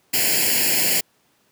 white noise with comb filter, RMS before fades -19 dBFS, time 0.13-1.01 s, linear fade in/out 10 ms, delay 0.41 ms, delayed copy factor +0.95, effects pink hiss -62 dBFS RMS until 1.51 s + high-pass 150 Hz 12 dB/octave

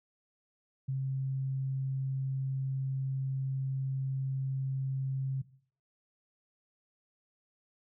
sine tone, 133.8 Hz, C3, 39 cents sharp, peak -30 dBFS, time 0.88-5.42 s, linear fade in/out 10 ms, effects noise-tail reverb RT60 0.5 s tail -17 dB re dry

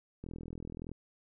click train, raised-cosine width 3 ms, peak -30 dBFS, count 29, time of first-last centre 0.24-0.916 s, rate 41.4 Hz, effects none

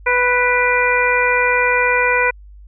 harmonic tone with a mistuned harmonic, 493.9 Hz, B4, in tune, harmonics 1 / 2 / 3 / 4 / 5, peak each -19 / -19 / -19 / -19 / -19 dBFS, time 0.06-2.31 s, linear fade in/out 10 ms, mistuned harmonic 5, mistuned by -51 cents, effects added 50 Hz sine -37 dBFS peak until 2.67 s

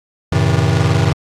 square chord, F# diminished seventh, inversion none, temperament just, 92.5 / 111 / 133.2 / 159.84 Hz, F#2 / A2 / C3 / Eb3, 0 / +16 / +31 / +47 cents, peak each -18 dBFS, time 0.32-1.13 s, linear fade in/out 5 ms, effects low-pass 7000 Hz 12 dB/octave + AAC 48 kbps

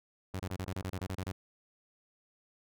sawtooth tone bursts, 93.5 Hz, F#2, 19 cents sharp, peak -31 dBFS, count 12, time 0.34-1.32 s, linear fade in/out 5 ms, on 56 ms, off 28 ms
click train, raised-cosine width 1 ms, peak -38 dBFS, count 15, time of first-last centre 0.34-1.097 s, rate 18.5 Hz
effects none

